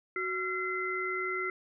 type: tone cluster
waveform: sine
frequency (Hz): 372.1 / 1365 / 2051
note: F#4 / F6 / C7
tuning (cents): +10 / -40 / -35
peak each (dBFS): -36 / -35 / -34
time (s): 0.16-1.5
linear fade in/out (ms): 2
effects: none

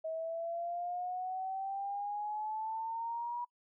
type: exponential sweep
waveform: sine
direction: up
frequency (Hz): 638 to 969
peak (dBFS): -35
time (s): 0.04-3.45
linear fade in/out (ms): 10
effects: noise-tail reverb RT60 0.1 s tail -26 dB re dry

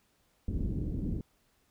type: low-pass noise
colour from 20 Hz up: pink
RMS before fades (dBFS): -33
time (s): 0.48-1.21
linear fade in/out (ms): 2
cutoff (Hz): 310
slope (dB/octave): 24
effects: pink hiss -71 dBFS RMS until 1.7 s

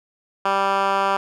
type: tone with band-pass filter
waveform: 10% pulse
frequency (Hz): 196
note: G3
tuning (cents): 0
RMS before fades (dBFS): -20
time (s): 0.45-1.17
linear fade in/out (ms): 5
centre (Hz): 1200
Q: 1.2
effects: none

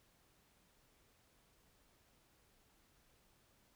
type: silence
effects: pink hiss -72 dBFS RMS until 3.75 s

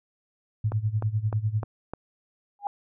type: tone with tremolo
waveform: sine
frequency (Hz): 107.8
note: A2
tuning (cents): -35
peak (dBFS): -20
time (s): 0.64-1.64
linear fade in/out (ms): 5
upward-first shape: sine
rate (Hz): 10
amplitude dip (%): 85
type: click train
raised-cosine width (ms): 1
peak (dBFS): -19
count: 5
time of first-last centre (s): 0.72-1.936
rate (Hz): 3.29
type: tone with exponential growth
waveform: sine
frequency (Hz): 814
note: G#5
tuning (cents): -35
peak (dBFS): -21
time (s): 2.59-2.67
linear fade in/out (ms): 1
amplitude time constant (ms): 16
effects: none

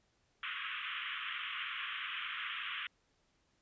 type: band-pass noise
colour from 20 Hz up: white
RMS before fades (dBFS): -41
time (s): 0.43-2.87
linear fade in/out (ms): 2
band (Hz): 1100 to 3300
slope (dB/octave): 96
effects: pink hiss -75 dBFS RMS until 3.61 s + resampled to 16000 Hz

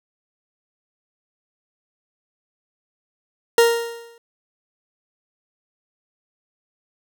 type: tone with exponential decay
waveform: 40% pulse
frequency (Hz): 466.2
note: A#4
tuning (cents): 0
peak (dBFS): -8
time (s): 3.58-4.18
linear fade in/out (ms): 2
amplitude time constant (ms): 130
effects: none

